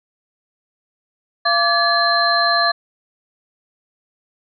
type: tone cluster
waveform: sine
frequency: 687 / 1162 / 1708 / 4124 Hz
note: F5 / D6 / G#6 / C8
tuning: -29 / -19 / +48 / -26 cents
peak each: -19 dBFS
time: 1.45-2.72 s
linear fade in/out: 10 ms
effects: none